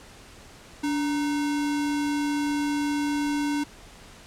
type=tone with sample-and-hold; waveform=sine; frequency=290 Hz; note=D4; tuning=22 cents flat; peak=-23 dBFS; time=0.83-3.64 s; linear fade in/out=10 ms; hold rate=1225 Hz; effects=pink hiss -48 dBFS RMS until 4.26 s + low-pass 9000 Hz 12 dB/octave